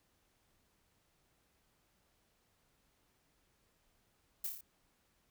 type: noise with echo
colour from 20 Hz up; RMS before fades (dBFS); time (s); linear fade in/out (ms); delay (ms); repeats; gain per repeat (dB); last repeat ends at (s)
violet; -37; 4.44-4.47; 5; 28; 5; -3; 4.61
effects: pink hiss -75 dBFS RMS until 5.3 s